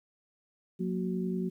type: tone cluster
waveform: sine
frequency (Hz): 181.8 / 232.3 / 371.2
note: F#3 / A#3 / F#4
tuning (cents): -30 / -6 / +6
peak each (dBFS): -31 / -36 / -36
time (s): 0.79-1.5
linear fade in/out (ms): 20
effects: 11-bit